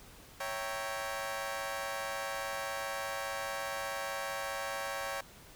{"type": "chord", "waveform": "20% pulse", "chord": "C# diminished seventh", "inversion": "none", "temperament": "equal", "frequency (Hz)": [554.4, 659.3, 784, 932.3], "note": ["C#5", "E5", "G5", "Bb5"], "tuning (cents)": [0, 0, 0, 0], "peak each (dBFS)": [-34, -39, -36, -40], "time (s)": [0.4, 5.21], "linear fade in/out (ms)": 5, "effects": ["pink hiss -55 dBFS RMS until 5.55 s"]}